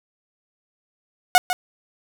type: tone with echo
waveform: sawtooth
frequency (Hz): 729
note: F#5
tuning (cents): -26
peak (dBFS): -5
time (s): 1.35-1.38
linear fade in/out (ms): 0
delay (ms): 150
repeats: 1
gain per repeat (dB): -11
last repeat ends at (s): 1.53
effects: none